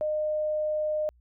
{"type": "tone", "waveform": "sine", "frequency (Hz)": 611, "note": "D#5", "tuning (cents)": -32, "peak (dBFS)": -25, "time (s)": [0.01, 1.09], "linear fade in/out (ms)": 0, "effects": ["added 60 Hz sine -57 dBFS peak until 1.2 s"]}